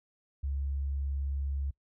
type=tone; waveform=sine; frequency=69.3 Hz; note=C#2; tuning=in tune; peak=-30 dBFS; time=0.43-1.71 s; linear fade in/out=10 ms; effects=noise-tail reverb RT60 0.1 s tail -23 dB re dry